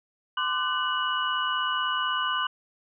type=tone cluster; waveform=sine; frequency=1030 / 1186 / 1506 / 2936 Hz; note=C6 / D6 / F#6 / F#7; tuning=-28 / +17 / +30 / -14 cents; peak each=-30 dBFS; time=0.37-2.47 s; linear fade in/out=5 ms; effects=none